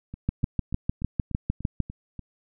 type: two click trains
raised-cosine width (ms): 5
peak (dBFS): -24 / -11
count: 8 / 11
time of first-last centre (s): 0.14-2.193 / 0.29-1.803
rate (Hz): 3.41 / 6.61
effects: none